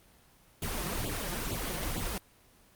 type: noise with flanger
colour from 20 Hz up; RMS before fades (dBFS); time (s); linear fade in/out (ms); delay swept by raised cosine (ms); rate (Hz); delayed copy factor
pink; -34; 0.62-2.18; 2; 0.26 to 5.76; 2.2; +0.95
effects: pink hiss -61 dBFS RMS until 2.75 s + Opus 24 kbps